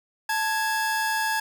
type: tone pair together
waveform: 45% pulse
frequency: 880 / 1661.2 Hz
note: A5 / G#6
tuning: 0 / 0 cents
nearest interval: major seventh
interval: 1100 cents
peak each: -26 / -26 dBFS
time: 0.29-1.4 s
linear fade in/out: 5 ms
effects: none